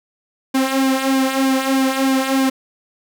sawtooth tone with flanger, 266.3 Hz, C4, 31 cents sharp, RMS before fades -17 dBFS, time 0.54-2.5 s, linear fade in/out 10 ms, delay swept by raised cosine 1.5 to 3.6 ms, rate 3.2 Hz, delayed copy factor -0.7, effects none

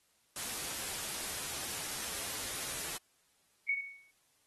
white noise, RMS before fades -39 dBFS, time 0.36-2.97 s, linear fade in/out 2 ms
sine tone with exponential decay, 2224 Hz, C#7, 5 cents sharp, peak -26 dBFS, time 3.69-4.11 s, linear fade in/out 5 ms, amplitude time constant 91 ms
effects white hiss -72 dBFS RMS until 4.46 s + AAC 32 kbps

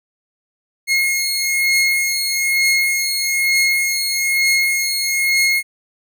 sawtooth beating tone pair, 2155 / 2156.1 Hz, C#7 / C#7, -49 / -49 cents, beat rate 1.1 Hz, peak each -17 / -13 dBFS, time 0.87-5.63 s, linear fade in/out 50 ms, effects none

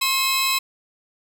sawtooth tone cluster, 1065 / 2567 / 3971 Hz, C6 / E7 / B7, +30 / -47 / +9 cents, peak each -20 dBFS, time 0.01-0.59 s, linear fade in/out 10 ms, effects none

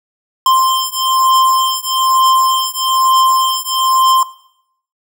square beating tone pair, 1046.5 / 1047.6 Hz, C6 / C6, 0 / +2 cents, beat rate 1.1 Hz, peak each -14 dBFS, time 0.46-4.23 s, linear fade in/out 2 ms, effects noise-tail reverb RT60 0.7 s tail -17 dB re dry

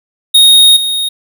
square tone with level steps, 3729 Hz, A#7, in tune, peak -3 / -13 dBFS, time 0.34-1.09 s, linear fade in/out 10 ms, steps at 0.76 s, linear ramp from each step 10 ms, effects none

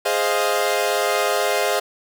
sawtooth chord, F minor seventh, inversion first, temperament equal, 415.3 / 523.3 / 622.3 / 698.5 Hz, Ab4 / C5 / Eb5 / F5, 0 / 0 / 0 / 0 cents, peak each -20 dBFS, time 0.05-1.8 s, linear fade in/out 10 ms, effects none

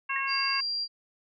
harmonic tone, 544 Hz, C#5, 33 cents flat, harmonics 2 / 3 / 4 / 5, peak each -32 / -34 / -35 / -32 dBFS, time 0.09-0.61 s, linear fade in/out 10 ms
sine tone with exponential decay, 1864.7 Hz, A#6, in tune, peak -27 dBFS, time 0.16-0.24 s, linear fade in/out 1 ms, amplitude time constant 16 ms
sine tone, 4752 Hz, D8, 20 cents sharp, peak -28 dBFS, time 0.27-0.88 s, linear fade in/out 50 ms
effects none

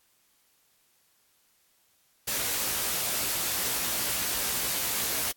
white noise with comb filter, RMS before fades -29 dBFS, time 2.27-5.32 s, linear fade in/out 10 ms, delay 17 ms, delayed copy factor +0.8, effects white hiss -67 dBFS RMS until 5.36 s + AAC 64 kbps

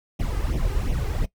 brown noise with flanger, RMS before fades -24 dBFS, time 0.19-1.26 s, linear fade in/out 10 ms, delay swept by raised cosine 0.32 to 2.52 ms, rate 2.8 Hz, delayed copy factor +0.8, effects noise-tail reverb RT60 0.1 s tail -19 dB re dry

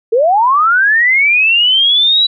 sine linear sweep, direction up, 426.6 to 3951 Hz, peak -7 dBFS, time 0.12-2.27 s, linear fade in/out 10 ms, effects none

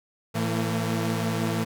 sawtooth tone cluster, 110.8 / 167.3 / 227.5 Hz, A2 / E3 / A#3, +13 / +26 / -42 cents, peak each -25 dBFS, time 0.34-1.65 s, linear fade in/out 20 ms, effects none

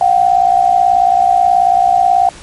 sine tone pair together, 713 / 771.4 Hz, F5 / G5, +36 / -28 cents, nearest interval minor second, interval 136 cents, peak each -10 dBFS, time 0.01-2.29 s, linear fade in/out 2 ms, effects pink hiss -35 dBFS RMS until 2.42 s + MP3 48 kbps

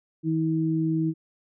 sine tone pair together, 160.36 / 320.3 Hz, E3 / E4, -47 / -50 cents, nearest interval octave, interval 1197 cents, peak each -25 / -24 dBFS, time 0.23-1.14 s, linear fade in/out 50 ms, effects none

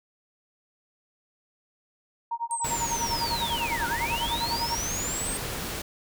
sine tone with tremolo, 932.3 Hz, A#5, in tune, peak -25 dBFS, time 2.31-4.75 s, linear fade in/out 5 ms, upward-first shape sine, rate 10 Hz, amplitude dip 100%
sine linear two-way sweep, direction down then up, 8600 to 1387 to 8600 Hz, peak -30 dBFS, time 2.51-5.37 s, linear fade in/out 0 ms, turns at 3.87 s
pink noise, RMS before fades -33 dBFS, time 2.64-5.82 s, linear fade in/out 5 ms
effects none

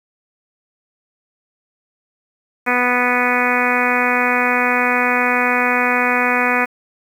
harmonic tone, 246.9 Hz, B3, in tune, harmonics 1 / 2 / 3 / 4 / 5 / 6 / 7 / 8 / 9 / 10, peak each -23 / -23 / -23 / -23 / -23 / -23 / -23 / -23 / -23 / -23 dBFS, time 2.66-6.66 s, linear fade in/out 20 ms, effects 7-bit

